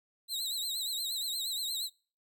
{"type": "tone with vibrato", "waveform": "sawtooth", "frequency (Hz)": 3953, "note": "B7", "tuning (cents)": 1, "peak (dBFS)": -30, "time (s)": [0.28, 1.9], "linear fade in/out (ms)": 50, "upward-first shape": "triangle", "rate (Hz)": 8.5, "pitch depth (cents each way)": 120, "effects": ["noise-tail reverb RT60 0.4 s tail -25 dB re dry"]}